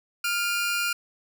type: tone pair together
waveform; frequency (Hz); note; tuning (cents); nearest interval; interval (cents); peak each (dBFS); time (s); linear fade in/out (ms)
sawtooth; 1400 / 2423; F6 / D#7; +4 / -47; major sixth; 949; -22 / -26; 0.24-0.93; 5
effects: none